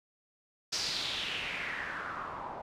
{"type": "noise with low-pass filter sweep", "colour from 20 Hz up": "white", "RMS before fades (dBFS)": -37, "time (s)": [0.72, 2.62], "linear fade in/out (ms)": 10, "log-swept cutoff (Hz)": [5400, 810], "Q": 3.7, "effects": []}